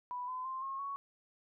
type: tone with pitch steps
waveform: sine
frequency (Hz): 987.8 / 1017.9 / 1049 / 1080.9 / 1113.9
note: B5 / C6 / C6 / C#6 / C#6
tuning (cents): 0 / -48 / +4 / -44 / +8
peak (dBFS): -37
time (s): 0.11-0.96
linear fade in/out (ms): 0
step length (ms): 170
effects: none